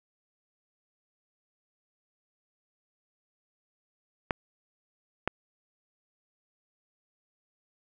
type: clicks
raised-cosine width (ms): 0.5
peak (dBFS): -11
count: 2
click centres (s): 4.308 / 5.276
effects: none